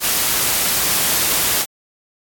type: noise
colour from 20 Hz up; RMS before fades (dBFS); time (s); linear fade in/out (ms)
white; -17; 0-1.66; 50
effects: AAC 64 kbps